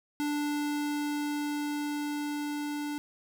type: tone with level ramp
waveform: square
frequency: 293.7 Hz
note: D4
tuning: in tune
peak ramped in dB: -29 to -33 dBFS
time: 0.2-2.98 s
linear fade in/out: 0 ms
effects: none